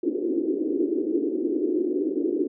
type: band-pass noise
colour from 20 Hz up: white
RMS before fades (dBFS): -25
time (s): 0.03-2.48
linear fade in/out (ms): 10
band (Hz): 290 to 380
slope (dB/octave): 48
effects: none